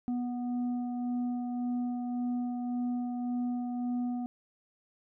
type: tone with frequency modulation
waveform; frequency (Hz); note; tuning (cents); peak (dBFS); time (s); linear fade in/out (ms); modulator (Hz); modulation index
sine; 244.6; B3; -16; -30; 0.08-4.26; 0; 491; 0.43
effects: none